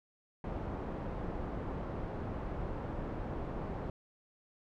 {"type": "low-pass noise", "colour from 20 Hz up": "pink", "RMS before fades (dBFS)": -39, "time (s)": [0.44, 3.9], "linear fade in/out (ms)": 2, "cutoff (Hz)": 870, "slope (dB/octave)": 12, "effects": []}